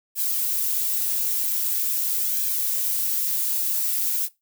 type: noise with flanger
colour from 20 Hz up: violet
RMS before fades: -24 dBFS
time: 0.15-4.29 s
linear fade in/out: 50 ms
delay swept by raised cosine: 1.2 to 6.8 ms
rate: 0.44 Hz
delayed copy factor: +0.65
effects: noise-tail reverb RT60 0.2 s tail -19 dB re dry